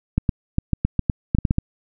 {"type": "clicks", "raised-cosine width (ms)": 5, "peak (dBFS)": -5, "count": 12, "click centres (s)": [0.18, 0.292, 0.584, 0.733, 0.85, 0.993, 1.098, 1.349, 1.386, 1.452, 1.509, 1.584], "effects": []}